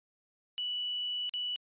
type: tone with dropouts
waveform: sine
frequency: 2956 Hz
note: F#7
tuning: 2 cents flat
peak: -32 dBFS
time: 0.58-1.56 s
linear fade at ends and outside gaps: 0 ms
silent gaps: 1.293-1.338 s
effects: resampled to 8000 Hz